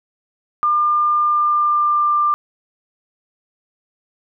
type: tone with pitch glide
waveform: sine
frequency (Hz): 1200 to 1189.6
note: D6 to D6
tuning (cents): +37 to +22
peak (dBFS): -13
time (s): 0.63-2.34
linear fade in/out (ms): 0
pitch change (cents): -15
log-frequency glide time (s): 1.25-2.16
effects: none